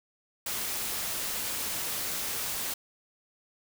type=noise; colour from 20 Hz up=white; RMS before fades=-33 dBFS; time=0.46-2.74 s; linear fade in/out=5 ms; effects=none